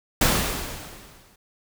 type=noise with exponential decay; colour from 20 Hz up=pink; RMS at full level=-17 dBFS; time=0.21-1.36 s; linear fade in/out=5 ms; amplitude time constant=250 ms; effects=none